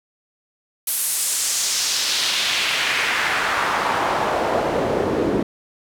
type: noise with band-pass filter sweep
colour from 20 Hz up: pink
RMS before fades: -21 dBFS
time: 0.87-5.43 s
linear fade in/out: 5 ms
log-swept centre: 12000 to 310 Hz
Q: 1.5
effects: none